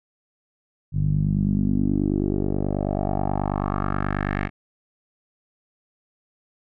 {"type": "tone with low-pass filter sweep", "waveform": "10% pulse", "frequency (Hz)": 49.28, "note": "G1", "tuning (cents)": 10, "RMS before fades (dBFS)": -23, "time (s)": [0.92, 4.5], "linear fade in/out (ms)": 50, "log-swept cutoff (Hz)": [130, 2100], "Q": 3.4, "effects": []}